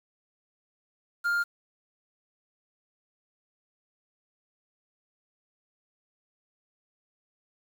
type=tone with quantisation; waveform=triangle; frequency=1404 Hz; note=F6; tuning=9 cents sharp; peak=-22 dBFS; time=1.24-1.44 s; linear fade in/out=20 ms; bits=8; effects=none